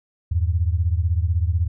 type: beating tone pair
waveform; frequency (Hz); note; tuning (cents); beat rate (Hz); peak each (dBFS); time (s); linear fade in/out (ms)
sine; 80.7 / 96.7; E2 / G2; -36 / -23; 16; -19 / -22; 0.31-1.68; 10
effects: none